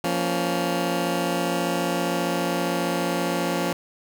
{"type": "chord", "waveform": "15% pulse", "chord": "Bb minor", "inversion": "second", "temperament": "just", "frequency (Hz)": [174.81, 233.1, 279.7], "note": ["F3", "Bb3", "Db4"], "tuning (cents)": [2, 0, 16], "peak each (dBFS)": [-19, -24, -21], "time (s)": [0.04, 3.73], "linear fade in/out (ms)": 2, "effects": []}